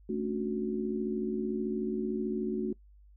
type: chord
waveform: sine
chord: D major seventh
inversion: second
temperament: just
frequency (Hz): 220.2 / 275.3 / 293.7 / 367.1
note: A3 / C#4 / D4 / F#4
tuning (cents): +2 / -12 / 0 / -14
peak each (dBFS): -33 / -39 / -39 / -33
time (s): 0.09-2.73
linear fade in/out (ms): 5
effects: noise-tail reverb RT60 0.1 s tail -21 dB re dry + added 50 Hz sine -54 dBFS peak until 3.16 s